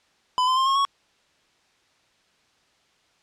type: tone with pitch steps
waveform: square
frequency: 1005 / 1030.3 / 1056.2 / 1082.7 / 1110 Hz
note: B5 / C6 / C6 / C#6 / C#6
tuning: +30 / -27 / +16 / -41 / +2 cents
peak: -19 dBFS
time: 0.38-0.85 s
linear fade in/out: 0 ms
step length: 94 ms
effects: white hiss -63 dBFS RMS until 3.22 s + low-pass 5000 Hz 12 dB/octave